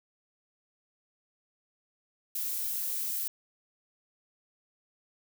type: noise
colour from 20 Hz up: violet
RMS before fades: -33 dBFS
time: 2.35-3.28 s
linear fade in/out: 5 ms
effects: none